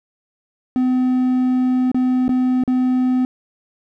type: tone with dropouts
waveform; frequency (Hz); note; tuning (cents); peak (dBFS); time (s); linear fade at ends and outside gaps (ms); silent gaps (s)
triangle; 254.2; C4; -50; -12; 0.76-3.25; 1; 1.916-1.945 / 2.281-2.292 / 2.637-2.677
effects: none